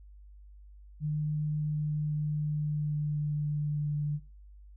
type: tone with pitch glide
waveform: sine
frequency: 151.3 to 147.84 Hz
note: D#3 to D3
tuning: -48 to +12 cents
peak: -28 dBFS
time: 1-4.2 s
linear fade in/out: 50 ms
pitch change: -40 cents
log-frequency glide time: 1.67-4.03 s
effects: noise-tail reverb RT60 0.3 s tail -19 dB re dry + added 50 Hz sine -49 dBFS peak until 4.76 s